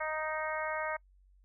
harmonic tone, 311.1 Hz, D#4, in tune, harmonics 2 / 3 / 4 / 5 / 6 / 7, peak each -37 / -39 / -40 / -41 / -42 / -42 dBFS, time 0-0.97 s, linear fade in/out 10 ms, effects noise-tail reverb RT60 0.1 s tail -26 dB re dry + added 47 Hz sine -60 dBFS peak until 1.44 s

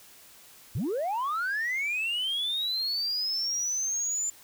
sine linear sweep, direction up, 85.8 to 7170 Hz, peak -25 dBFS, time 0.75-4.3 s, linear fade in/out 5 ms, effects tanh soft clip ceiling -25 dBFS + white hiss -53 dBFS RMS until 4.43 s

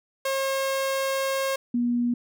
sawtooth / sine tone pair in turn, 539 / 240.7 Hz, C#5 / B3, -49 / -44 cents, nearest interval octave + major second, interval 1395 cents, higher first, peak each -20 / -21 dBFS, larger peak first, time 0.25-1.56 / 1.74-2.14 s, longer first, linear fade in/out 5 ms, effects none

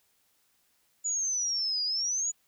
sine exponential two-way sweep, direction down then up, 6950 to 4825 to 6950 Hz, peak -27 dBFS, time 1.04-2.32 s, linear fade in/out 20 ms, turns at 1.84 s, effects white hiss -70 dBFS RMS until 2.47 s

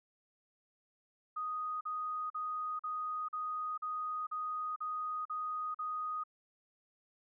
sine tone bursts, 1244.5 Hz, D#6, in tune, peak -35 dBFS, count 10, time 1.36-6.238 s, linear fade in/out 10 ms, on 450 ms, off 42 ms, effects none

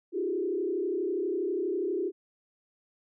sine tone with frequency modulation, 370 Hz, F#4, in tune, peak -27 dBFS, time 0.12-2.12 s, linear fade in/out 50 ms, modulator 32.3 Hz, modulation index 1.4, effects none

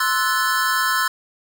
square chord, F# half-diminished seventh, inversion second, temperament equal with one note detuned, 1046.5 / 1318.5 / 1480 / 1740.8 Hz, C6 / E6 / F#6 / A6, 0 / 0 / 0 / -19 cents, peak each -24 dBFS, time 0-1.08 s, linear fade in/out 5 ms, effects none

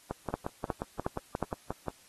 two click trains, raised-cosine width 1 ms, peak -19 / -16 dBFS, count 11 / 4, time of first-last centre 0.11-1.883 / 0.34-1.427 s, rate 5.64 / 2.76 Hz, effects white hiss -59 dBFS RMS until 2.08 s + AAC 32 kbps

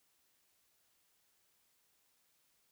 silence, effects white hiss -75 dBFS RMS until 2.71 s

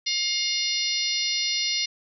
harmonic tone with a mistuned harmonic, 710 Hz, F5, 28 cents sharp, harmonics 3 / 4 / 5 / 6 / 7 / 8, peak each -31 / -32 / -31 / -29 / -29 / -31 dBFS, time 0.06-1.86 s, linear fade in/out 10 ms, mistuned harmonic 5, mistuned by +20 cents, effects none

